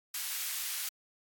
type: high-pass noise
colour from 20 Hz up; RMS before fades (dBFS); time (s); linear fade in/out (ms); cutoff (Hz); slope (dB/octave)
white; -36; 0.14-0.89; 5; 1500; 12
effects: AAC 64 kbps